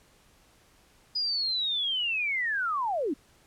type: linear sweep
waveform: sine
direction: down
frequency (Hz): 4978 to 248.7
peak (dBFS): -26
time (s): 1.15-3.14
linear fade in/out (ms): 10
effects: pink hiss -61 dBFS RMS until 3.46 s + low-pass 12000 Hz 12 dB/octave